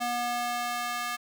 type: tone with high-pass filter sweep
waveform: square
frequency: 241.5 Hz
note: B3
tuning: 39 cents flat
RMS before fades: -31 dBFS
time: 0-1.17 s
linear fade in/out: 20 ms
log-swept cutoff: 570 to 1200 Hz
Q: 1.4
effects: none